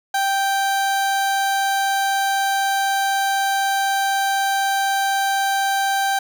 30% pulse tone, 784 Hz, G5, in tune, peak -15 dBFS, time 0.14-6.19 s, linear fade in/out 5 ms, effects none

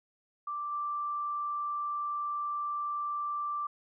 sine tone with level steps, 1174.7 Hz, D6, in tune, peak -33 / -31 dBFS, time 0.47-3.67 s, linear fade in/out 5 ms, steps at 0.71 s, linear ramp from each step 20 ms, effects none

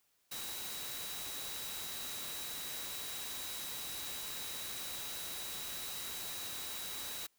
sine tone in noise, 3884 Hz, B7, 30 cents flat, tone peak -47 dBFS, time 0.31-7.27 s, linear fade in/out 10 ms, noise white, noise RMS -43 dBFS, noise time 0.31-7.27 s, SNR -7 dB, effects white hiss -75 dBFS RMS until 7.38 s

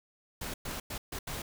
pink noise bursts at uneven times, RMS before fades -38 dBFS, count 5, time 0.41-0.54 / 0.65-0.8 / 0.9-0.98 / 1.12-1.19 / 1.27-1.42 s, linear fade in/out 5 ms, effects none

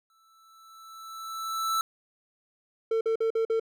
square tone with exponential growth, 1321 Hz, E6, 3 cents sharp, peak -24 dBFS, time 0.1-1.81 s, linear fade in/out 1 ms, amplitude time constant 370 ms
triangle tone bursts, 450 Hz, A4, 39 cents sharp, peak -21 dBFS, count 5, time 2.91-3.598 s, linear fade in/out 5 ms, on 100 ms, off 47 ms
effects none

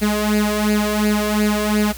sawtooth tone with flanger, 210.5 Hz, G#3, 24 cents sharp, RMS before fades -18 dBFS, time 0.01-1.93 s, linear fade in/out 20 ms, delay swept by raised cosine 0.43 to 1.83 ms, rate 2.8 Hz, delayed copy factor +0.75, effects added 60 Hz sine -33 dBFS peak until 1.97 s + white hiss -37 dBFS RMS until 1.97 s

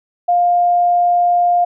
sine tone, 704 Hz, F5, 14 cents sharp, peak -10 dBFS, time 0.28-1.65 s, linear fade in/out 10 ms, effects none

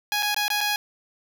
10% pulse tone with dropouts, 830.6 Hz, G#5, in tune, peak -14 dBFS, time 0.12-0.76 s, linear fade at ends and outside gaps 1 ms, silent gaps 0.225-0.229 / 0.345-0.364 / 0.481-0.502 / 0.607-0.611 s, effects none

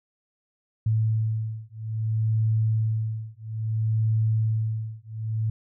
sine beating tone pair, 110 / 110.6 Hz, A2 / A2, 0 / +9 cents, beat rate 0.6 Hz, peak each -25 dBFS, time 0.86-5.5 s, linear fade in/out 5 ms, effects none

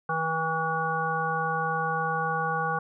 harmonic tone with a mistuned harmonic, 161.7 Hz, E3, 33 cents flat, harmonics 1 / 3 / 5 / 7 / 9, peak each -34 / -34 / -30 / -30 / -31 dBFS, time 0.09-2.79 s, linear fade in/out 5 ms, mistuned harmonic 1, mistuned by -15 cents, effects none

